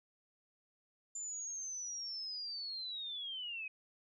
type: linear sweep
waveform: sine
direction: down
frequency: 7180 to 2501 Hz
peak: -40 dBFS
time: 1.15-3.68 s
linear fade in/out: 5 ms
effects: none